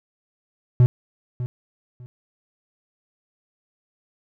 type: tone with echo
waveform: triangle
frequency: 123.47 Hz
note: B2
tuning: in tune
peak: -8 dBFS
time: 0.8-0.86 s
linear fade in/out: 0 ms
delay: 600 ms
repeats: 2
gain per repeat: -14 dB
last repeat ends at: 2.06 s
effects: none